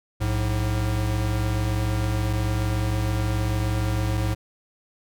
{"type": "tone pair together", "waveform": "square", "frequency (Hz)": [60.52, 107.2], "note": ["B1", "A2"], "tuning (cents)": [-34, -45], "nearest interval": "minor seventh", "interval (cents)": 989, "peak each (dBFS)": [-27, -24], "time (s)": [0.2, 4.35], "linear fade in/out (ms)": 20, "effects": []}